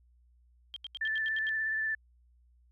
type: tone bursts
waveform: sine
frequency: 3194 Hz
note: G7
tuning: 32 cents sharp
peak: -37 dBFS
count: 8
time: 0.74-1.491 s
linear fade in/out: 0 ms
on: 23 ms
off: 81 ms
type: tone with vibrato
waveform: sine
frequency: 1760 Hz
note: A6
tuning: in tune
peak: -29 dBFS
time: 1.01-1.95 s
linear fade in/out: 5 ms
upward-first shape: triangle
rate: 17 Hz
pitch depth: 23 cents each way
effects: added 60 Hz sine -61 dBFS peak until 2.71 s